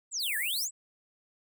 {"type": "exponential two-way sweep", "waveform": "sine", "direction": "down then up", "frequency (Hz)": [8250, 1643, 8250], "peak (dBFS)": -30, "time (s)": [0.11, 0.71], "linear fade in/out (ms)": 50, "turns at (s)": 0.37}
{"type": "high-pass noise", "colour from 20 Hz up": "pink", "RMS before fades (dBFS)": -36, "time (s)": [0.19, 0.68], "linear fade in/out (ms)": 50, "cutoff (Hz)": 8000, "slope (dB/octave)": 96}
{"effects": []}